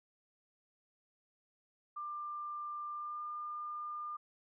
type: tone with pitch glide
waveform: sine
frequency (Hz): 1191 to 1204.1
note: D6 to D6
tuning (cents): +24 to +43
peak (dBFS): -39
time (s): 1.96-4.17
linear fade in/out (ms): 10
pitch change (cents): +19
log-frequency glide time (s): 2.92-3.21
effects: none